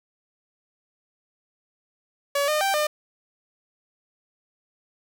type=tone with pitch steps; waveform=sawtooth; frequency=567 / 608 / 783 / 603 Hz; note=C#5 / D#5 / G5 / D5; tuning=+39 / -40 / -2 / +46 cents; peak=-17 dBFS; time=2.35-2.87 s; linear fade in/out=5 ms; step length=130 ms; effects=none